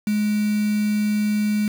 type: tone with quantisation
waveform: sine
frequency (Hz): 210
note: G#3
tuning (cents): +19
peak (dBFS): -18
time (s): 0.07-1.68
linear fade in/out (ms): 2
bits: 5
effects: none